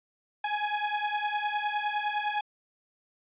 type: beating tone pair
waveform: sawtooth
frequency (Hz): 830.6 / 840.4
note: G#5 / G#5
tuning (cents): 0 / +20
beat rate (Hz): 9.8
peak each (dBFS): -27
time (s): 0.44-2.41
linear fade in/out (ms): 5
effects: resampled to 8000 Hz